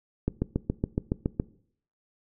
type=click train; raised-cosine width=3 ms; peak=-12 dBFS; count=9; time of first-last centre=0.28-1.399 s; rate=7.15 Hz; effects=noise-tail reverb RT60 0.6 s tail -20 dB re dry

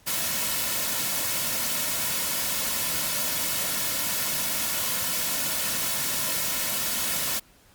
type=noise with comb filter; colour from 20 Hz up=white; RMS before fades=-27 dBFS; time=0.06-7.4 s; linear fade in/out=20 ms; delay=2.5 ms; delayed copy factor=-0.55; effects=pink hiss -57 dBFS RMS until 7.74 s + Opus 48 kbps

